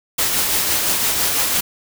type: noise with tremolo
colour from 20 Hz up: white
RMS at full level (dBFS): -17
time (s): 0.18-1.61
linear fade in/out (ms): 10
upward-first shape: triangle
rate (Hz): 5.9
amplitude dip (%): 35
effects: none